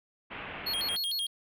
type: low-pass noise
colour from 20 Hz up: white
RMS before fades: -41 dBFS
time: 0.3-0.97 s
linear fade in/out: 20 ms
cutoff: 2900 Hz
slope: 48 dB/octave
type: tone with vibrato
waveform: square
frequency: 3745 Hz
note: A#7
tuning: 7 cents sharp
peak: -30 dBFS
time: 0.66-1.27 s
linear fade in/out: 10 ms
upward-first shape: square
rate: 6.6 Hz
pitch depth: 250 cents each way
effects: none